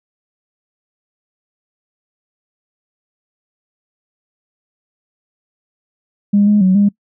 sine tone with pitch steps, 203.4 / 208.2 / 186.8 / 203 Hz, G#3 / G#3 / F#3 / G#3, -36 / +5 / +17 / -39 cents, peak -7 dBFS, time 6.33-6.89 s, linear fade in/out 10 ms, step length 140 ms, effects noise-tail reverb RT60 0.1 s tail -24 dB re dry + tanh soft clip ceiling -3 dBFS

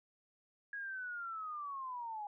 sine linear sweep, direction down, 1661.2 to 813 Hz, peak -40 dBFS, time 0.73-2.27 s, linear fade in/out 2 ms, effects none

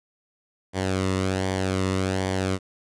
sawtooth tone with flanger, 94.5 Hz, F#2, 37 cents sharp, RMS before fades -25 dBFS, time 0.73-2.59 s, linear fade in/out 50 ms, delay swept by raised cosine 0.75 to 1.28 ms, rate 1.3 Hz, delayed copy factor -0.6, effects resampled to 22050 Hz + 9-bit

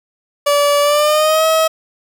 30% pulse tone with pitch glide, 577 to 640.2 Hz, D5 to D#5, -31 to +49 cents, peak -8 dBFS, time 0.46-1.68 s, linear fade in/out 10 ms, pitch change +180 cents, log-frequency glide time 0.81-1.45 s, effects 8-bit

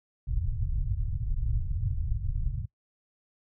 pink low-pass noise, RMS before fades -29 dBFS, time 0.27-2.66 s, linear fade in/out 10 ms, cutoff 130 Hz, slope 48 dB/octave, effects noise-tail reverb RT60 0.1 s tail -21 dB re dry

